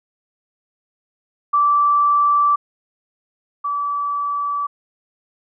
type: tone pair in turn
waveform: sine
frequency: 1164 / 1152.6 Hz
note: D6 / D6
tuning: -16 / -33 cents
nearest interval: unison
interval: 17 cents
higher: first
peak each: -12 / -19 dBFS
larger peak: first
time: 1.53-2.56 / 3.64-4.67 s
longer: neither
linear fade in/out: 10 ms
effects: none